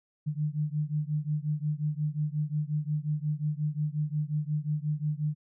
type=beating tone pair; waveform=sine; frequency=148.3 / 153.9 Hz; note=D3 / D#3; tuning=+17 / -19 cents; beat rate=5.6 Hz; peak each=-30 / -31 dBFS; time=0.26-5.35 s; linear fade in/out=20 ms; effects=none